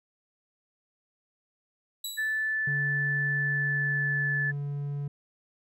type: tone with exponential decay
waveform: 20% pulse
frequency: 3923 Hz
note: B7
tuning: 12 cents flat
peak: -25 dBFS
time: 2.04-2.55 s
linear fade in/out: 5 ms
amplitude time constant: 110 ms
type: tone with pitch glide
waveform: sine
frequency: 1750 to 1736.9 Hz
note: A6 to A6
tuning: -10 to -23 cents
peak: -26 dBFS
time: 2.17-4.52 s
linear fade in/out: 20 ms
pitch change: -13 cents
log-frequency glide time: 3.33-4.32 s
type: tone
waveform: triangle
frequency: 143.1 Hz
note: D3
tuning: 45 cents flat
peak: -28 dBFS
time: 2.67-5.08 s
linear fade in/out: 5 ms
effects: none